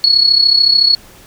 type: tone with amplitude modulation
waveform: sine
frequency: 4367 Hz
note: C#8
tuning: 27 cents flat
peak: -4 dBFS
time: 0.04-0.95 s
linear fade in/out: 0 ms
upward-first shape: sine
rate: 33.7 Hz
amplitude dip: 70%
effects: pink hiss -41 dBFS RMS until 1.26 s